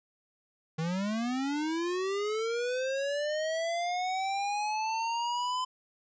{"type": "linear sweep", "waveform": "square", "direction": "up", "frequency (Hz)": [155.56, 1020], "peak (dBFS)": -30, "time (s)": [0.78, 5.65], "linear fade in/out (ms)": 10, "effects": ["resampled to 16000 Hz"]}